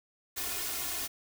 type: noise with comb filter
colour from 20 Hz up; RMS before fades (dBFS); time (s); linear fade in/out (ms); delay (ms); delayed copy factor
white; -35; 0.36-1.08; 20; 2.8; +0.9
effects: none